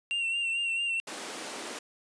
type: tone with vibrato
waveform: triangle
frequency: 2746 Hz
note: F7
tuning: 30 cents flat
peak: -26 dBFS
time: 0.11-1 s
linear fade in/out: 0 ms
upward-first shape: sine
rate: 4.5 Hz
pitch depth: 37 cents each way
type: high-pass noise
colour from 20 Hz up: pink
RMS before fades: -39 dBFS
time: 1.07-1.79 s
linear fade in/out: 5 ms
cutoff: 260 Hz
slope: 24 dB/octave
effects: resampled to 22050 Hz